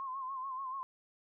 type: tone with vibrato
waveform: sine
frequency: 1058 Hz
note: C6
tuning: 19 cents sharp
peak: -37 dBFS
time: 0-0.83 s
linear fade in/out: 0 ms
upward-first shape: sine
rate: 6.9 Hz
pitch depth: 68 cents each way
effects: none